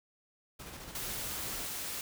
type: noise with tremolo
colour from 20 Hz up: pink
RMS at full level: -45 dBFS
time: 0.59-1.67 s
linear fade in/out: 10 ms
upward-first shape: square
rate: 14 Hz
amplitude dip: 30%
type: noise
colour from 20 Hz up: white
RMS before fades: -39 dBFS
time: 0.95-2.01 s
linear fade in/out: 2 ms
effects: none